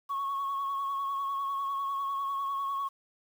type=tone with vibrato; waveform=sine; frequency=1104 Hz; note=C#6; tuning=7 cents flat; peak=-28 dBFS; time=0.09-2.89 s; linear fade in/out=20 ms; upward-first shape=triangle; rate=10 Hz; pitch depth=33 cents each way; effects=tanh soft clip ceiling -27 dBFS + 9-bit